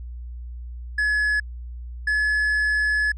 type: tone pair in turn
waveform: triangle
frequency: 1700 / 1707.6 Hz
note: G#6 / G#6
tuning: +40 / +48 cents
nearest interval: unison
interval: 8 cents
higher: second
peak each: -17 dBFS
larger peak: neither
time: 0.98-1.4 / 2.07-3.12 s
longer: second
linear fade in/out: 5 ms
effects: added 60 Hz sine -32 dBFS peak until 3.17 s + resampled to 24000 Hz